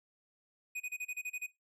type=tone bursts; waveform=square; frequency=2489 Hz; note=D#7; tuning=in tune; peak=-37 dBFS; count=9; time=0.75-1.466 s; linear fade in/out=10 ms; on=52 ms; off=31 ms; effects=noise-tail reverb RT60 0.2 s tail -18 dB re dry + low-pass 12000 Hz 12 dB/octave